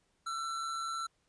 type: tone with amplitude modulation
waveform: square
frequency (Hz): 1342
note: E6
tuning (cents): +31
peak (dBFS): -34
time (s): 0.26-1.07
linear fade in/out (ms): 10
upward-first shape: sine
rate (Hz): 145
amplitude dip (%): 35
effects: pink hiss -75 dBFS RMS until 1.28 s + resampled to 22050 Hz